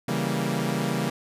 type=chord; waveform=sawtooth; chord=C# diminished seventh; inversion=none; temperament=equal; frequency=138.59 / 164.81 / 196 / 233.1 Hz; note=C#3 / E3 / G3 / Bb3; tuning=0 / 0 / 0 / 0 cents; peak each=-26 dBFS; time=0.08-1.1 s; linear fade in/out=5 ms; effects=resampled to 32000 Hz